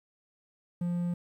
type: tone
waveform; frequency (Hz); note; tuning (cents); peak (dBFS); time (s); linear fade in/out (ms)
triangle; 174.61; F3; 0; -26; 0.81-1.14; 5
effects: 11-bit